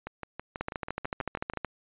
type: two click trains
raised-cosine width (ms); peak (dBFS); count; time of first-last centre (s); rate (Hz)
0.5; -16 / -21; 15 / 10; 0.61-1.647 / 0.07-1.536; 13.5 / 6.14
effects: resampled to 8000 Hz